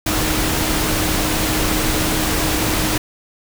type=tone in noise; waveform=sine; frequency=311.1 Hz; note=D#4; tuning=in tune; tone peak=-24 dBFS; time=0.06-2.98 s; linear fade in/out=5 ms; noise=pink; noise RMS=-19 dBFS; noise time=0.06-2.98 s; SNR=-8 dB; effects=none